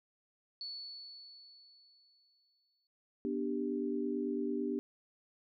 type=tone with exponential decay; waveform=sine; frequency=4435 Hz; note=C#8; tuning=in tune; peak=-39 dBFS; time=0.61-2.87 s; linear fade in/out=1 ms; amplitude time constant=490 ms
type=chord; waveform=sine; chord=G major; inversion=first; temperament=just; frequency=245 / 294 / 392 Hz; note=B3 / D4 / G4; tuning=-14 / +2 / 0 cents; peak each=-37 dBFS; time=3.25-4.79 s; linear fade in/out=0 ms
effects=none